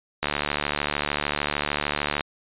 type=click train; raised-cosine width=0.3 ms; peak=-7 dBFS; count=146; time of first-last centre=0.23-2.208 s; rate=73.3 Hz; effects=resampled to 8000 Hz